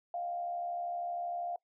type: tone with frequency modulation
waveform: sine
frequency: 700 Hz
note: F5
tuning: 4 cents sharp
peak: -34 dBFS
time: 0.14-1.56 s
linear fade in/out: 2 ms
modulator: 72.8 Hz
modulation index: 0.41
effects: noise-tail reverb RT60 0.1 s tail -23 dB re dry